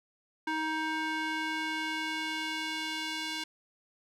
square tone with band-pass filter sweep, 314.9 Hz, D#4, 21 cents sharp, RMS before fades -34 dBFS, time 0.47-3.44 s, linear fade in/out 5 ms, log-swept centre 1400 to 3500 Hz, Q 1.1, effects none

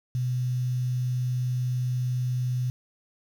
sine tone with quantisation, 125.5 Hz, B2, 28 cents sharp, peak -24 dBFS, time 0.15-2.7 s, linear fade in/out 0 ms, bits 8, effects none

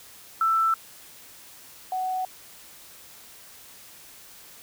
sine tone pair in turn, 1328 / 745.3 Hz, E6 / F#5, +12 / +12 cents, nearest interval minor seventh, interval 1000 cents, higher first, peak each -19 / -25 dBFS, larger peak first, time 0.41-0.74 / 1.92-2.25 s, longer neither, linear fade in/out 2 ms, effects white hiss -48 dBFS RMS until 4.62 s

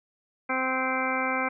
harmonic tone, 260 Hz, C4, 11 cents flat, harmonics 1 / 2 / 3 / 4 / 5 / 6 / 8 / 9, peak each -33 / -33 / -33 / -33 / -33 / -33 / -33 / -33 dBFS, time 0.49-1.49 s, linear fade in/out 10 ms, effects none

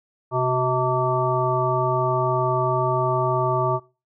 harmonic tone with a mistuned harmonic, 128.5 Hz, C3, 31 cents flat, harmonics 1 / 3 / 5 / 7 / 9, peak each -25 / -25 / -25 / -25 / -25 dBFS, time 0.31-3.8 s, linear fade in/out 50 ms, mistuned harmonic 3, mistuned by -48 cents, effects noise-tail reverb RT60 0.3 s tail -20 dB re dry

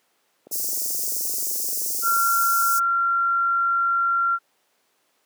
click train, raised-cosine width 2 ms, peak -25 dBFS, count 40, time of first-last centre 0.47-2.166 s, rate 23 Hz
white high-pass noise, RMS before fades -26 dBFS, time 0.51-2.8 s, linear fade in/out 20 ms, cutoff 5200 Hz, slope 48 dB/octave
sine tone, 1375 Hz, F6, 27 cents flat, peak -18 dBFS, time 2.02-4.39 s, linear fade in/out 50 ms
effects pink hiss -66 dBFS RMS until 5.25 s + high-pass 400 Hz 12 dB/octave

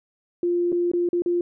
sine tone with dropouts, 349.2 Hz, F4, in tune, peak -19 dBFS, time 0.43-1.41 s, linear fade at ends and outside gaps 2 ms, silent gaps 0.72-0.726 / 0.916-0.935 / 1.089-1.13 / 1.221-1.26 s, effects none

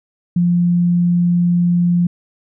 sine tone, 174.61 Hz, F3, in tune, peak -11 dBFS, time 0.36-2.07 s, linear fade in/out 5 ms, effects none

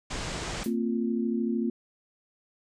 pink low-pass noise, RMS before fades -34 dBFS, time 0.1-0.64 s, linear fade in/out 10 ms, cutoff 8400 Hz, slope 48 dB/octave
white noise with exponential decay, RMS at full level -37 dBFS, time 0.64-0.77 s, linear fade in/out 0 ms, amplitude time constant 28 ms
sine chord, Bb suspended second, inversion none, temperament equal with one note detuned, 228.4 / 261.6 / 349.2 Hz, Bb3 / C4 / F4, -35 / 0 / 0 cents, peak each -27 / -32 / -32 dBFS, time 0.66-1.7 s, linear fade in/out 2 ms
effects resampled to 32000 Hz

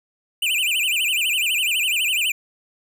square tone with vibrato, 2700 Hz, E7, 41 cents sharp, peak -19 dBFS, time 0.42-2.32 s, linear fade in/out 5 ms, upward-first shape sine, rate 12 Hz, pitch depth 230 cents each way, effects none

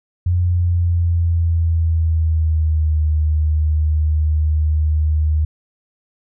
sine tone with pitch glide, 88.4 to 76.96 Hz, F2 to D#2, +22 to -18 cents, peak -13 dBFS, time 0.26-5.45 s, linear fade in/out 5 ms, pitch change -240 cents, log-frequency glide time 0.44-3.03 s, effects none

